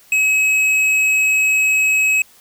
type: tone with tanh clipping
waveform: triangle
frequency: 2559 Hz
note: D#7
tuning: 48 cents sharp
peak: -14 dBFS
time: 0.12-2.22 s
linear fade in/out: 2 ms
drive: 14 dB
effects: white hiss -49 dBFS RMS until 2.4 s